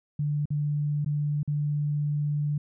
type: tone with dropouts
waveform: sine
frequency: 147.3 Hz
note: D3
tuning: 6 cents sharp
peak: -24 dBFS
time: 0.19-2.58 s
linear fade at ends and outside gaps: 5 ms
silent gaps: 0.456-0.504 / 1.047-1.06 / 1.431-1.476 s
effects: none